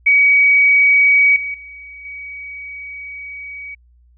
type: tone with level steps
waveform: sine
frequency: 2264 Hz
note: C#7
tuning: 36 cents sharp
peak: -8 / -21 / -33 / -28 dBFS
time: 0.06-3.75 s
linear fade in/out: 10 ms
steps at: 1.36 / 1.54 / 2.05 s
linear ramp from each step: 2 ms
effects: added 60 Hz sine -48 dBFS peak until 4.17 s